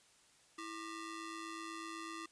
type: ring-modulated tone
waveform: sawtooth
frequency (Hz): 764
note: G5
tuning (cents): -45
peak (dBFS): -37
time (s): 0.58-2.26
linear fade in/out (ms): 5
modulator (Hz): 436
effects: white hiss -67 dBFS RMS until 2.31 s + resampled to 22050 Hz